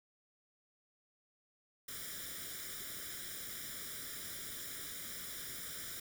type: noise with comb filter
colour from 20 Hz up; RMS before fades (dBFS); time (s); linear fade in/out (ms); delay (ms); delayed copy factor
white; -45; 1.88-6; 5; 0.56; +0.85
effects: none